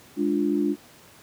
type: chord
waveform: sine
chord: D diminished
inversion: second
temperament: equal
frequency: 207.7 / 293.7 / 349.2 Hz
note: Ab3 / D4 / F4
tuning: 0 / 0 / 0 cents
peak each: -27 / -23 / -26 dBFS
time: 0.16-0.76 s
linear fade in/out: 50 ms
effects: pink hiss -51 dBFS RMS until 1.22 s + high-pass 100 Hz 12 dB/octave